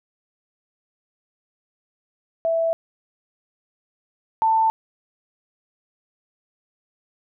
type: tone pair in turn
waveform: sine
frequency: 659.3 / 889.9 Hz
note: E5 / A5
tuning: 0 / +19 cents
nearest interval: perfect fourth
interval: 519 cents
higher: second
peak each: -18 / -15 dBFS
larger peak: second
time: 2.45-2.73 / 4.42-4.7 s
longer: neither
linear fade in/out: 0 ms
effects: none